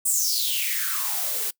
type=noise with high-pass filter sweep; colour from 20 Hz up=blue; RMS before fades=-25 dBFS; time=0.05-1.51 s; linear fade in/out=10 ms; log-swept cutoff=8800 to 360 Hz; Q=6.5; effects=noise-tail reverb RT60 0.1 s tail -23 dB re dry